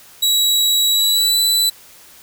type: tone with pitch glide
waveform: sawtooth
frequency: 3886 to 3979 Hz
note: B7 to B7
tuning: -29 to +12 cents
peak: -10 dBFS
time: 0.22-1.7 s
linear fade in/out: 10 ms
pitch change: +41 cents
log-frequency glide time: 0.9-1.39 s
effects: white hiss -44 dBFS RMS until 2.22 s